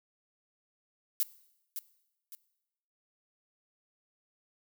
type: noise with echo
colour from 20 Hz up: violet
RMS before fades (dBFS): -28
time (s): 1.2-1.23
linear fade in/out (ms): 0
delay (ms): 560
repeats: 2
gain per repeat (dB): -9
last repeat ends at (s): 2.35
effects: noise-tail reverb RT60 0.9 s tail -19 dB re dry